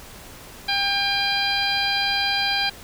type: harmonic tone with a mistuned harmonic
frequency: 799 Hz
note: G5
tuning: 33 cents sharp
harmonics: 1 / 2 / 3 / 4 / 5 / 6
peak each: -27 / -27 / -27 / -27 / -27 / -27 dBFS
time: 0.68-2.7 s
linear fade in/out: 10 ms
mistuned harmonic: 5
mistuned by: +22 cents
effects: pink hiss -42 dBFS RMS until 2.83 s